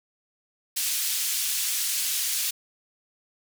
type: band-pass noise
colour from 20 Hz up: white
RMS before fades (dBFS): -27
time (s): 0.76-2.51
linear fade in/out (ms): 10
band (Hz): 2800 to 14000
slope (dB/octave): 12
effects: none